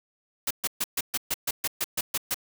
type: noise bursts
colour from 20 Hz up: white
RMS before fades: -27 dBFS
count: 12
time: 0.47-2.344 s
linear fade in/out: 5 ms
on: 37 ms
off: 130 ms
effects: none